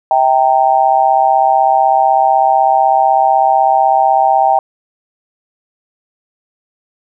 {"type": "tone with amplitude modulation", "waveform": "sine", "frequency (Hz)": 784, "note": "G5", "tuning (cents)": 0, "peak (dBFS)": -3, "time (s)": [0.11, 4.59], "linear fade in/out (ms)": 2, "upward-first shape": "sine", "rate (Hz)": 136, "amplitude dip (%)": 100, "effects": []}